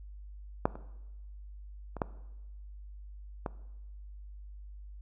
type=clicks; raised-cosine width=1 ms; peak=-10 / -29 / -26 / -14 / -19 dBFS; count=5; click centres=0.655 / 0.755 / 1.967 / 2.018 / 3.462 s; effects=noise-tail reverb RT60 1.0 s tail -18 dB re dry + added 50 Hz sine -44 dBFS peak until 5.01 s